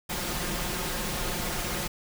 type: noise with comb filter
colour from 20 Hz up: pink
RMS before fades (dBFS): -31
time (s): 0.09-1.88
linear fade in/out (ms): 10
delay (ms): 5.6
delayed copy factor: +0.6
effects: none